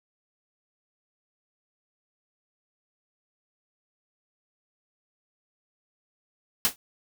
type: noise with exponential decay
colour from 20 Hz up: white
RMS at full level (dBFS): -18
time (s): 6.65-6.76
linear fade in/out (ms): 0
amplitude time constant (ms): 22
effects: none